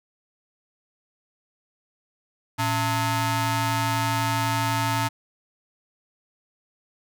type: ring-modulated tone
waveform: sawtooth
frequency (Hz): 392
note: G4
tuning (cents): 0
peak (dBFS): -15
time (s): 2.58-5.09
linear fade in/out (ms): 20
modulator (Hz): 506
effects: none